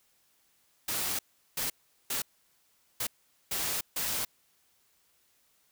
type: noise bursts at uneven times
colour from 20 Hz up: white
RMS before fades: -32 dBFS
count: 6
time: 0.88-1.19 / 1.57-1.7 / 2.1-2.22 / 3-3.07 / 3.51-3.81 / 3.96-4.25 s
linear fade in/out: 5 ms
effects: white hiss -69 dBFS RMS until 5.71 s

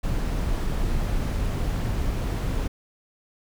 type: noise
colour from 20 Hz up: brown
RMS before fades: -25 dBFS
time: 0.03-2.68 s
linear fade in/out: 10 ms
effects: none

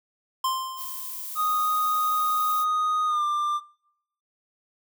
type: tone with exponential decay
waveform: square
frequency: 1046.5 Hz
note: C6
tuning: in tune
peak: -22 dBFS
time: 0.44-1.36 s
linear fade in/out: 5 ms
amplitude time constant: 200 ms
type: noise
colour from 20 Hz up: violet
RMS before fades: -35 dBFS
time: 0.76-2.66 s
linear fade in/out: 50 ms
type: tone with pitch glide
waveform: triangle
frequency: 1243 to 1189.6 Hz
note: D#6 to D6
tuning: -2 to +22 cents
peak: -20 dBFS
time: 1.35-3.61 s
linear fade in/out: 50 ms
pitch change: -76 cents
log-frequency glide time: 3.06-3.23 s
effects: noise-tail reverb RT60 0.8 s tail -25 dB re dry

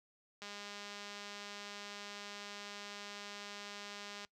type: click train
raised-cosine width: 0.2 ms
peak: -30 dBFS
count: 782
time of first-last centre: 0.42-4.248 s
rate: 204 Hz
effects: noise-tail reverb RT60 0.1 s tail -22 dB re dry + high-pass 60 Hz 12 dB/octave

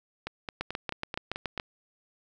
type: two click trains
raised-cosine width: 0.3 ms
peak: -18 / -15 dBFS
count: 7 / 8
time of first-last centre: 0.27-1.577 / 0.61-1.599 s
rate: 4.59 / 7.08 Hz
effects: none

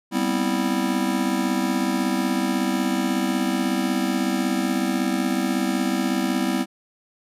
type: chord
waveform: square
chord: C major seventh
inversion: second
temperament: just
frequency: 196.22 / 245.3 / 261.6 / 327 Hz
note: G3 / B3 / C4 / E4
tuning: +2 / -12 / 0 / -14 cents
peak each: -27 dBFS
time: 0.11-6.66 s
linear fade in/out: 50 ms
effects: resampled to 32000 Hz

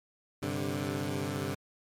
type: chord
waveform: 15% pulse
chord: G suspended fourth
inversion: none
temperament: equal with one note detuned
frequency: 98 / 131.95 / 146.83 Hz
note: G2 / C3 / D3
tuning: 0 / +15 / 0 cents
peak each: -30 dBFS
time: 0.42-1.55 s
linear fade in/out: 10 ms
effects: MP3 64 kbps

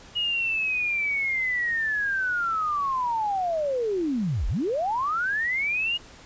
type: linear two-way sweep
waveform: sine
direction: down then up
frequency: 2900 to 32.7 to 2900 Hz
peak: -23 dBFS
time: 0.15-5.98 s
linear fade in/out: 20 ms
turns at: 4.48 s
effects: pink hiss -48 dBFS RMS until 6.25 s + resampled to 16000 Hz

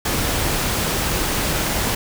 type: noise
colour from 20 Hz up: pink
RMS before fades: -21 dBFS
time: 0.05-1.95 s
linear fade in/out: 5 ms
effects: none

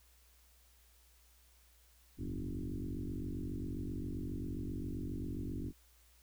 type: tone with frequency modulation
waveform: sine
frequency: 113.1 Hz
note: A2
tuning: 48 cents sharp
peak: -37 dBFS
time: 2.17-5.73 s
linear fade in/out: 50 ms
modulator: 47.5 Hz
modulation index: 4.6
effects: added 60 Hz sine -65 dBFS peak until 6.22 s + white hiss -68 dBFS RMS until 6.22 s

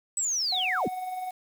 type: linear sweep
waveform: sine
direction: down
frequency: 8040 to 138.59 Hz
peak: -25 dBFS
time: 0.17-0.88 s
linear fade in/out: 2 ms
type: tone with tremolo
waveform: triangle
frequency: 740 Hz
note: F#5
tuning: in tune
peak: -27 dBFS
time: 0.52-1.31 s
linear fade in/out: 5 ms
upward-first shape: triangle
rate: 20 Hz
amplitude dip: 50%
effects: 8-bit

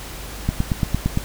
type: click train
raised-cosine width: 5 ms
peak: -6 dBFS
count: 7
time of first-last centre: 0.49-1.174 s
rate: 8.77 Hz
effects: added 50 Hz sine -35 dBFS peak until 1.24 s + pink hiss -35 dBFS RMS until 1.24 s

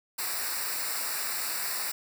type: noise with comb filter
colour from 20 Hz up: white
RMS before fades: -32 dBFS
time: 0.18-1.92 s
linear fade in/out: 10 ms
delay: 0.31 ms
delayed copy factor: -0.85
effects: none

